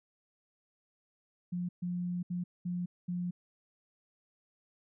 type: tone bursts at uneven times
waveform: sine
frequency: 177.2 Hz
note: F3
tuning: 25 cents sharp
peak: -32 dBFS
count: 5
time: 1.52-1.69 / 1.82-2.23 / 2.3-2.44 / 2.65-2.86 / 3.08-3.31 s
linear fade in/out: 10 ms
effects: none